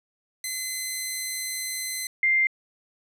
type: tone pair in turn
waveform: 5% pulse / sine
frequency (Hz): 2045 / 2099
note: C7 / C7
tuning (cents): -40 / +5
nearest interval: unison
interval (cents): 45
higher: second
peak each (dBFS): -17 / -18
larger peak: first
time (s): 0.44-2.07 / 2.23-2.47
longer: first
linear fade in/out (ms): 2
effects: low-pass 11000 Hz 12 dB/octave